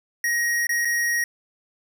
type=tone with dropouts; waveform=square; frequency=1886 Hz; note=A#6; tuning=20 cents sharp; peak=-21 dBFS; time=0.24-1.24 s; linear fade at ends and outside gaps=2 ms; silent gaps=0.669-0.692 / 0.849-0.853 s; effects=none